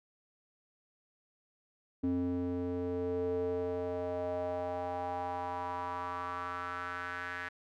square tone with band-pass filter sweep, 88.8 Hz, F2, 29 cents sharp, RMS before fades -36 dBFS, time 2.03-7.49 s, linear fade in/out 10 ms, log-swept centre 290 to 1700 Hz, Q 4.2, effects none

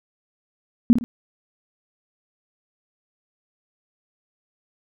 sine tone with echo, 237.4 Hz, A#3, 32 cents sharp, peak -8 dBFS, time 0.9-0.93 s, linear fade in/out 0 ms, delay 55 ms, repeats 2, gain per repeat -9 dB, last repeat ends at 1.04 s, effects none

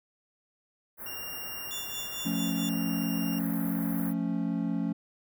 white band-stop noise, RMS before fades -40 dBFS, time 0.97-4.14 s, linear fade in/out 50 ms, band 1900 to 11000 Hz, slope 48 dB/octave
25% pulse tone, 2794 Hz, F7, in tune, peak -36 dBFS, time 1.06-3.39 s, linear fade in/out 5 ms
25% pulse tone with tremolo, 3489 Hz, A7, 15 cents flat, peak -31 dBFS, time 1.71-2.69 s, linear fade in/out 0 ms, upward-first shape triangle, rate 4.5 Hz, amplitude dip 90%
triangle chord, F augmented, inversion none, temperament equal, 174.61 / 220 / 277.2 Hz, F3 / A3 / C#4, 0 / 0 / 0 cents, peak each -30 dBFS, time 2.25-4.93 s, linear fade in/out 10 ms
effects none

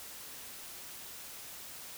silence, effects white hiss -47 dBFS RMS until 1.97 s

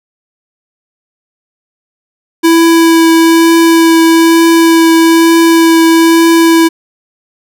square tone with vibrato, 330 Hz, E4, 2 cents sharp, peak -4 dBFS, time 2.43-6.69 s, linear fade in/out 20 ms, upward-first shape triangle, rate 1.1 Hz, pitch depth 11 cents each way, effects none

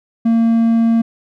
triangle tone, 228.8 Hz, A#3, 32 cents flat, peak -8 dBFS, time 0.25-1.02 s, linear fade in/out 10 ms, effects none

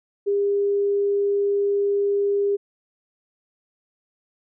sine tone, 403 Hz, G4, 48 cents sharp, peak -18 dBFS, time 0.26-2.57 s, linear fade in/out 20 ms, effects none

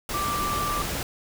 sine tone in noise, 1174.7 Hz, D6, in tune, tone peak -26 dBFS, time 0.14-0.82 s, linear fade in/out 2 ms, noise pink, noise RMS -30 dBFS, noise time 0.09-1.03 s, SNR +1 dB, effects none

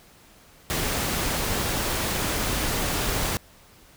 pink noise, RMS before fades -26 dBFS, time 0.7-3.37 s, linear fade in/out 0 ms, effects pink hiss -53 dBFS RMS until 3.96 s

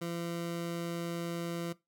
20% pulse tone, 170 Hz, F3, 46 cents flat, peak -30 dBFS, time 0.01-1.73 s, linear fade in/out 10 ms, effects noise-tail reverb RT60 0.2 s tail -19 dB re dry

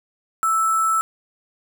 sine tone with sample-and-hold, 1318.5 Hz, E6, in tune, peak -16 dBFS, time 0.43-1.01 s, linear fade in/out 0 ms, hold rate 8820 Hz, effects none

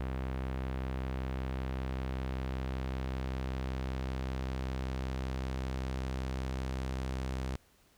sawtooth tone with low-pass filter sweep, 65.2 Hz, C2, 5 cents flat, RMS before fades -36 dBFS, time 0-7.56 s, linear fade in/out 0 ms, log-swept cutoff 2500 to 8100 Hz, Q 0.76, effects pink hiss -66 dBFS RMS until 7.97 s

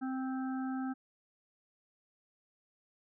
harmonic tone, 261.6 Hz, C4, in tune, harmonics 1 / 3 / 5 / 6, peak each -34 / -44 / -48 / -50 dBFS, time 0.01-0.94 s, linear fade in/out 20 ms, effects none

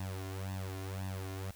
sawtooth tone with flanger, 95.3 Hz, G2, 48 cents flat, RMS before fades -40 dBFS, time 0-1.51 s, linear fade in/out 5 ms, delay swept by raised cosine 1.1 to 2.9 ms, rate 1.9 Hz, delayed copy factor +0.9, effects added 60 Hz sine -63 dBFS peak until 1.55 s + white hiss -58 dBFS RMS until 1.55 s

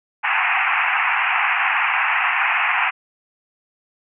white band-pass noise, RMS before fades -19 dBFS, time 0.23-2.91 s, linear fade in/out 20 ms, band 730 to 2700 Hz, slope 96 dB/octave, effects none

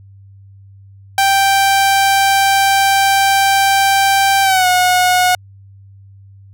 sawtooth tone with pitch glide, 784 to 727.3 Hz, G5 to F#5, 0 to -30 cents, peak -6 dBFS, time 1.18-5.35 s, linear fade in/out 2 ms, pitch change -130 cents, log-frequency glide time 4.43-4.67 s, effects added 98 Hz sine -38 dBFS peak until 6.53 s

